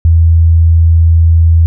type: tone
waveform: sine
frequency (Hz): 82.41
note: E2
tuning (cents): 0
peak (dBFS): -3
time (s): 0.05-1.66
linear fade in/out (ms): 0
effects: none